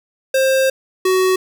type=tone pair in turn; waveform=square; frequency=530 / 373.6 Hz; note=C5 / F#4; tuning=+22 / +17 cents; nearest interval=tritone; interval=605 cents; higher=first; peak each=-13 dBFS; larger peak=neither; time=0.34-0.7 / 1.05-1.36 s; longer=first; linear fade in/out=5 ms; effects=none